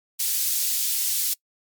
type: high-pass noise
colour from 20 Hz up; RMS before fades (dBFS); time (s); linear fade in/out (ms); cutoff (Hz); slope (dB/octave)
white; -24; 0.19-1.34; 10; 4200; 12
effects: noise-tail reverb RT60 0.1 s tail -24 dB re dry + MP3 96 kbps